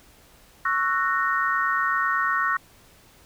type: chord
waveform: sine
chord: F# dominant seventh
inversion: second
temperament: just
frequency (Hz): 1110 / 1332 / 1480 / 1850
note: C#6 / E6 / F#6 / A#6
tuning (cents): +2 / +18 / 0 / -14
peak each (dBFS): -25 / -27 / -27 / -26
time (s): 0.65-2.57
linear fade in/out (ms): 5
effects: pink hiss -54 dBFS RMS until 3.25 s